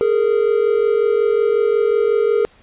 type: tone pair together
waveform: triangle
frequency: 415.3 / 460.8 Hz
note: G#4 / A#4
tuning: 0 / -20 cents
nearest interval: major second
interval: 180 cents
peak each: -14 dBFS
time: 0.01-2.45 s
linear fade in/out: 0 ms
effects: pink hiss -51 dBFS RMS until 2.62 s + resampled to 8000 Hz